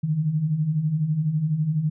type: beating tone pair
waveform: sine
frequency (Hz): 145.1 / 157.1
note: D3 / D#3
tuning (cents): -21 / +17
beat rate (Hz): 12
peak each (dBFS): -28 / -21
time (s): 0.03-1.9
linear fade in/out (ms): 10
effects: none